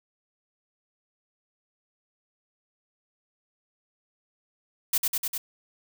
blue noise with echo, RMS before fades -23 dBFS, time 4.93-4.98 s, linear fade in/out 5 ms, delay 100 ms, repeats 4, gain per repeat -2 dB, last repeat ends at 5.38 s, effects none

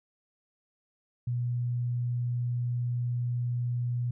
sine tone, 121.6 Hz, B2, 26 cents flat, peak -27 dBFS, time 1.27-4.11 s, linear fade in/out 5 ms, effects none

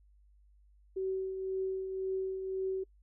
sine tone with tremolo, 380 Hz, F#4, 46 cents sharp, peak -30 dBFS, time 0.96-2.84 s, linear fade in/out 10 ms, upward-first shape triangle, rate 1.9 Hz, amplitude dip 50%, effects noise-tail reverb RT60 0.1 s tail -25 dB re dry + added 50 Hz sine -60 dBFS peak until 3.02 s

